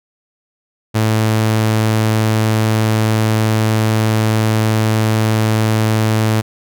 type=tone; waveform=sawtooth; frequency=109.6 Hz; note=A2; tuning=6 cents flat; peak=-8 dBFS; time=0.94-6.42 s; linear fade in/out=20 ms; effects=none